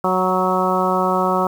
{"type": "harmonic tone with a mistuned harmonic", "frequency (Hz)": 185, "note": "F#3", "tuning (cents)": 0, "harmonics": [1, 2, 3, 4, 5, 6, 7], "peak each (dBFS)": [-23, -23, -23, -23, -23, -23, -23], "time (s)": [0.04, 1.47], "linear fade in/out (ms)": 2, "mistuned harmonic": 5, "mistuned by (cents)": 17, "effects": ["7-bit"]}